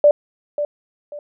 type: tone with echo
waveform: sine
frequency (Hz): 587.3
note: D5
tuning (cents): 0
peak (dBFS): -7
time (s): 0.04-0.11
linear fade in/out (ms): 2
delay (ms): 540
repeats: 2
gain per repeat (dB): -11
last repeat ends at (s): 1.19
effects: none